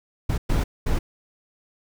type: noise bursts at uneven times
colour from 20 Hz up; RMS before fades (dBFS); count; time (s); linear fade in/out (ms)
brown; -21; 3; 0.29-0.38 / 0.49-0.64 / 0.86-0.99; 10
effects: none